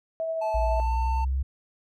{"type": "tone with tremolo", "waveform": "sine", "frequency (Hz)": 650, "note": "E5", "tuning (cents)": -24, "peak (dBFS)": -25, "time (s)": [0.2, 0.8], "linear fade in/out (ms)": 0, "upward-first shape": "triangle", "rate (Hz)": 12, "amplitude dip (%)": 30}
{"type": "tone with pitch glide", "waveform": "triangle", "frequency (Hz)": [869, 896], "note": ["A5", "A5"], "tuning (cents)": [-22, 31], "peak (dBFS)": -26, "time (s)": [0.41, 1.25], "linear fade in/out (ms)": 10, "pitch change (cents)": 53, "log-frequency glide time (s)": [0.59, 0.94]}
{"type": "exponential sweep", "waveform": "sine", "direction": "up", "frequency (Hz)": [55.8, 67.7], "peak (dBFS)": -23, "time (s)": [0.54, 1.43], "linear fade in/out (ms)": 10}
{"effects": []}